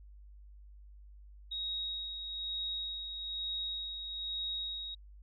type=tone with tremolo; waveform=sine; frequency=3782 Hz; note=A#7; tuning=24 cents sharp; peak=-34 dBFS; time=1.51-4.95 s; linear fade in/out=10 ms; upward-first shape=sine; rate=1.1 Hz; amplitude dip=45%; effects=added 50 Hz sine -51 dBFS peak until 5.22 s